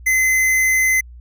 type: tone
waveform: square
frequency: 2048 Hz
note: C7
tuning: 38 cents flat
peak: -14 dBFS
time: 0.06-1.01 s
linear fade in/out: 10 ms
effects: added 60 Hz sine -36 dBFS peak until 1.2 s